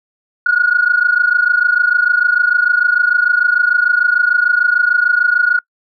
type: tone pair together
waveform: sine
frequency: 1433.3 / 1460 Hz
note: F6 / F#6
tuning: +45 / -24 cents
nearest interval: unison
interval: 31 cents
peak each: -12 dBFS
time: 0.46-5.59 s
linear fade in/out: 5 ms
effects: noise-tail reverb RT60 0.1 s tail -26 dB re dry + tanh soft clip ceiling -2 dBFS